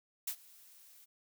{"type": "noise with ADSR envelope", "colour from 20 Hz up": "blue", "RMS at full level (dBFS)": -35, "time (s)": [0.27, 1.06], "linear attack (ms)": 7, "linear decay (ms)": 75, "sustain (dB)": -24, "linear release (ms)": 23, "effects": []}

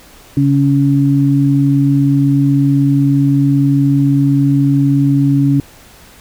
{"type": "tone pair together", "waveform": "sine", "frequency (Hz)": [139.03, 280], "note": ["C#3", "C#4"], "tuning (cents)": [5, 18], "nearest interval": "octave", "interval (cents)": 1213, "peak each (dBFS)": -11, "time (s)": [0.37, 5.6], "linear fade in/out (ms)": 2, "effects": ["pink hiss -41 dBFS RMS until 6.2 s"]}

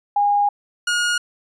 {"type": "tone pair in turn", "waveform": ["sine", "sawtooth"], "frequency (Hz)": [817, 1435.3], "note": ["G#5", "F6"], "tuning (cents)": [-29, 47], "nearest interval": "minor seventh", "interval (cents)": 976, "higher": "second", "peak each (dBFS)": [-14, -14], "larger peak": "neither", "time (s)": [[0.16, 0.49], [0.87, 1.18]], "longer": "first", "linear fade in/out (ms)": 5, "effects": ["resampled to 22050 Hz"]}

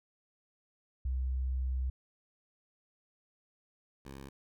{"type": "tone pair in turn", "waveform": ["sine", "10% pulse"], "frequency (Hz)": [64.4, 68.01], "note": ["C2", "C#2"], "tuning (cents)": [-27, -32], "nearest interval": "minor second", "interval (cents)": 95, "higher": "second", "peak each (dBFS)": [-30, -37], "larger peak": "first", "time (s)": [[1.05, 1.9], [4.05, 4.29]], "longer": "first", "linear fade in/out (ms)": 5, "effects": []}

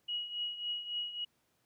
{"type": "tone with tremolo", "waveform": "sine", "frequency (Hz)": 2904, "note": "F#7", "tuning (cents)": -33, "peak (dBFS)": -32, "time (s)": [0.08, 1.25], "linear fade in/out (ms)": 10, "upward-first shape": "triangle", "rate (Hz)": 3.6, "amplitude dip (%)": 75, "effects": ["pink hiss -75 dBFS RMS until 1.65 s", "high-pass 100 Hz 12 dB/octave"]}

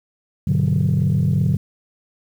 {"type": "chord", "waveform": "sine", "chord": "G major seventh", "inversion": "none", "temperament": "equal with one note detuned", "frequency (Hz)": [99.42, 123.47, 146.83, 185], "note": ["G2", "B2", "D3", "F#3"], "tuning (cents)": [25, 0, 0, 0], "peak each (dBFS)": [-20, -21, -17, -20], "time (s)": [0.47, 1.57], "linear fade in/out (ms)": 5, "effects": ["tanh soft clip ceiling -10 dBFS", "8-bit"]}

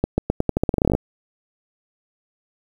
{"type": "accelerating click train", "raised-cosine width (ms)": 2, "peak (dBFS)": -4, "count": 17, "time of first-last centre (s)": [0.04, 0.95], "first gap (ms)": 140, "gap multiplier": 0.86, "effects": ["7-bit"]}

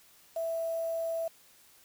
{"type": "tone with quantisation", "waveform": "sine", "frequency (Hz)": 659.3, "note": "E5", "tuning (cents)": 0, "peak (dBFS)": -30, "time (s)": [0.36, 1.28], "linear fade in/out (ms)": 5, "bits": 8, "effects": ["white hiss -60 dBFS RMS until 1.84 s"]}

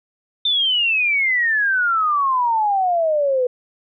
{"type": "exponential sweep", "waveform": "sine", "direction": "down", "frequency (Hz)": [3608, 490], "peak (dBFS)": -15, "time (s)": [0.45, 3.47], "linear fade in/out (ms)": 5, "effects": []}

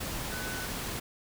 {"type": "tone in noise", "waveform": "sine", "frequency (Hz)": 1499, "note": "F#6", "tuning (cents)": 22, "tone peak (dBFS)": -39, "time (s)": [0.32, 0.66], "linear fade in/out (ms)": 10, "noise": "pink", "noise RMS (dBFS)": -36, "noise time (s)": [0, 1], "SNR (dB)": -6, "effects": []}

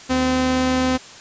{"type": "tone pair together", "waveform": "sawtooth", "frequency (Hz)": [76, 257], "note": ["D#2", "C4"], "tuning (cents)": [-40, -31], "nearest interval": "octave + major sixth", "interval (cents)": 2109, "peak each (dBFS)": [-25, -13], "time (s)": [0.09, 0.98], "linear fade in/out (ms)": 20, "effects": ["white hiss -40 dBFS RMS until 1.2 s", "resampled to 16000 Hz"]}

